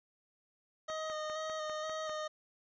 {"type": "tone with vibrato", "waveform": "25% pulse", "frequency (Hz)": 622.3, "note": "D#5", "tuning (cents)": 0, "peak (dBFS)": -33, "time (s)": [0.88, 2.28], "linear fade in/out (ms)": 10, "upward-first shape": "square", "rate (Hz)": 2.1, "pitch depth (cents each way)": 18}
{"type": "click train", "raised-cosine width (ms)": 0.5, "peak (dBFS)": -33, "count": 7, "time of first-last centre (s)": [0.9, 2.095], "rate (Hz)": 5.02}
{"effects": ["resampled to 16000 Hz", "11-bit"]}